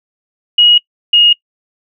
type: tone pair in turn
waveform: sine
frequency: 2895 / 2865 Hz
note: F#7 / F7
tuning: -38 / +44 cents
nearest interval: unison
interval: 18 cents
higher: first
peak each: -4 dBFS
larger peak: neither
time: 0.58-0.78 / 1.13-1.33 s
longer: neither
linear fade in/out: 5 ms
effects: noise-tail reverb RT60 0.1 s tail -23 dB re dry